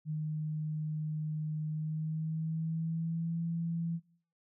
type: tone with pitch glide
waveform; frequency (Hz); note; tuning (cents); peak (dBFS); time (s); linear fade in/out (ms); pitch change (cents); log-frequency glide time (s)
sine; 154.2 to 167.19; D#3 to E3; -15 to +25; -32; 0.05-4; 50; +140; 1.68-3.41
effects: noise-tail reverb RT60 0.5 s tail -18 dB re dry